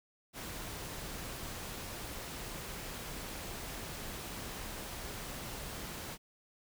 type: noise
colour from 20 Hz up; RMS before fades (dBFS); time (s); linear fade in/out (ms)
pink; -43; 0.33-6.18; 50
effects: none